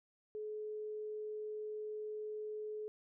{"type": "tone", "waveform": "sine", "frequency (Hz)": 426.7, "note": "G#4", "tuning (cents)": 47, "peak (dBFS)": -40, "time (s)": [0.35, 2.88], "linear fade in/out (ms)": 0, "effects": []}